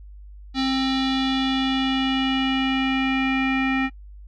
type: tone with low-pass filter sweep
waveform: square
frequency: 265.1 Hz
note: C4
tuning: 23 cents sharp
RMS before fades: -22 dBFS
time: 0.54-3.9 s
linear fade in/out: 50 ms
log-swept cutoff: 4100 to 2200 Hz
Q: 4.5
effects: noise-tail reverb RT60 0.1 s tail -22 dB re dry + added 50 Hz sine -39 dBFS peak until 4.27 s